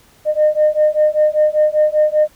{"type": "beating tone pair", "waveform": "sine", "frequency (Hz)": [607, 612.1], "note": ["D#5", "D#5"], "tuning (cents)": [-43, -28], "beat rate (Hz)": 5.1, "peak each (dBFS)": -13, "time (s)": [0.25, 2.28], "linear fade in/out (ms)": 50, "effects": ["tanh soft clip ceiling -5 dBFS", "pink hiss -50 dBFS RMS until 2.35 s"]}